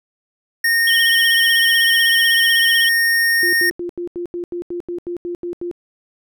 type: tone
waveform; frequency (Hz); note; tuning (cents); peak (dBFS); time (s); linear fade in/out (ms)
square; 1844; A#6; -19; -14; 0.64-3.7; 5
type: tone with vibrato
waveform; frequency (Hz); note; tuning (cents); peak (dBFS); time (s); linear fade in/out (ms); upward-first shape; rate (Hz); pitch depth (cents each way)
sine; 3136; G7; 0; -16; 0.87-2.89; 5; triangle; 16; 94
type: tone bursts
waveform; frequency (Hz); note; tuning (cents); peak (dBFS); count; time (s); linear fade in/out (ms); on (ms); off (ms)
sine; 349.2; F4; 0; -22; 13; 3.43-5.713; 0; 99; 83
effects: none